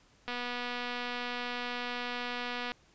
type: click train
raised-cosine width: 0.3 ms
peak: -21 dBFS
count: 596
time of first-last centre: 0.28-2.719 s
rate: 244 Hz
effects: pink hiss -64 dBFS RMS until 2.94 s + resampled to 16000 Hz